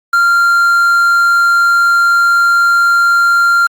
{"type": "tone with quantisation", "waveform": "triangle", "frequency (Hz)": 1388, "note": "F6", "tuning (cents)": -11, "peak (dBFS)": -5, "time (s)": [0.13, 3.67], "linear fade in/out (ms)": 5, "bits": 5, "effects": ["Opus 48 kbps"]}